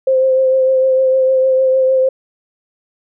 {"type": "tone with vibrato", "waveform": "sine", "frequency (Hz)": 523.3, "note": "C5", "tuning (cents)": 0, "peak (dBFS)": -9, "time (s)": [0.07, 2.09], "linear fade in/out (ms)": 5, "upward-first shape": "triangle", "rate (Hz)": 6.6, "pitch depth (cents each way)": 23, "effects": []}